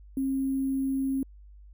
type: tone with sample-and-hold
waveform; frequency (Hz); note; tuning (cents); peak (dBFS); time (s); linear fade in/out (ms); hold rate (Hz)
sine; 268.6; C4; +46; -25; 0.17-1.23; 2; 11025
effects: added 50 Hz sine -47 dBFS peak until 1.73 s